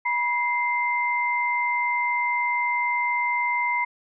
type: tone pair together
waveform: sine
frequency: 969 / 2086 Hz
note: B5 / C7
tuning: -33 / -6 cents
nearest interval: octave + minor second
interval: 1327 cents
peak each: -24 dBFS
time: 0.05-3.85 s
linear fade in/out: 10 ms
effects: none

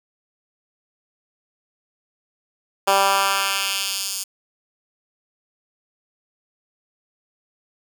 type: tone with high-pass filter sweep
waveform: 10% pulse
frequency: 196 Hz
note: G3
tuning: in tune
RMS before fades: -21 dBFS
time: 2.87-4.24 s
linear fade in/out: 10 ms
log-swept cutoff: 620 to 6400 Hz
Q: 1.1
effects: 7-bit

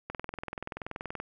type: click train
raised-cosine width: 0.5 ms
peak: -21 dBFS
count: 24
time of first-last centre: 0.1-1.2 s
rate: 20.9 Hz
effects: none

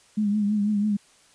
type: tone with vibrato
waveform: sine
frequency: 207.7 Hz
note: G#3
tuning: in tune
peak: -20 dBFS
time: 0.17-0.97 s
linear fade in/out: 10 ms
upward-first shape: triangle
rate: 6.1 Hz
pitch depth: 63 cents each way
effects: white hiss -57 dBFS RMS until 1.34 s + resampled to 22050 Hz

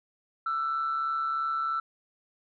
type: tone with amplitude modulation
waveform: sine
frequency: 1333 Hz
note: E6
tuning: 19 cents sharp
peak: -23 dBFS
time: 0.46-1.8 s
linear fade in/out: 5 ms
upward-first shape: sine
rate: 143 Hz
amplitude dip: 55%
effects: tanh soft clip ceiling -22 dBFS

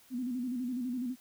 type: tone with vibrato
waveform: sine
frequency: 248.8 Hz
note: B3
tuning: 13 cents sharp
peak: -32 dBFS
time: 0.1-1.16 s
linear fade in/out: 50 ms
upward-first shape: square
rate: 12 Hz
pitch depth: 66 cents each way
effects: white hiss -61 dBFS RMS until 1.2 s

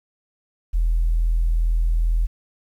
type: tone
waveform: sine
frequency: 41.2 Hz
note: E1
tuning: in tune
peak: -15 dBFS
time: 0.73-2.27 s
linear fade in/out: 20 ms
effects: tanh soft clip ceiling -12 dBFS + 9-bit

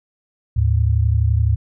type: tone pair together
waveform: sine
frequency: 76.2 / 107.98 Hz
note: D#2 / A2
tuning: -36 / -32 cents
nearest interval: tritone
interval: 604 cents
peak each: -16 dBFS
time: 0.56-1.56 s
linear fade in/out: 10 ms
effects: none

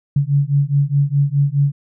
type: beating tone pair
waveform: sine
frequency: 139.5 / 144.3 Hz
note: C#3 / D3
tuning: +11 / -30 cents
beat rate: 4.8 Hz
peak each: -16 dBFS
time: 0.16-1.72 s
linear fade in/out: 5 ms
effects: none

